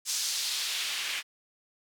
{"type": "noise with band-pass filter sweep", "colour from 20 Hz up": "white", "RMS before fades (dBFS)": -32, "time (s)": [0.05, 1.23], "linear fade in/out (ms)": 50, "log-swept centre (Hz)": [5900, 2400], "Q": 1.4, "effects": []}